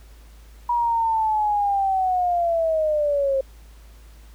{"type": "linear sweep", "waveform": "sine", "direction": "down", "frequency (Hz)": [964, 531], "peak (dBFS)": -18, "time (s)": [0.69, 3.41], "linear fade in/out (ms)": 5, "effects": ["added 54 Hz sine -43 dBFS peak until 4.34 s", "pink hiss -55 dBFS RMS until 4.34 s"]}